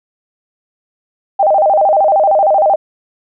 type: tone with vibrato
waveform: sine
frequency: 698.5 Hz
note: F5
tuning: in tune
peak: -7 dBFS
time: 1.39-2.76 s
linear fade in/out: 10 ms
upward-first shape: square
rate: 13 Hz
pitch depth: 210 cents each way
effects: none